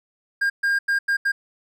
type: tone bursts at uneven times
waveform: triangle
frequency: 1610 Hz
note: G6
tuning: 46 cents sharp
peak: -16 dBFS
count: 5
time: 0.41-0.5 / 0.63-0.79 / 0.88-0.99 / 1.08-1.17 / 1.25-1.32 s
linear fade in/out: 10 ms
effects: none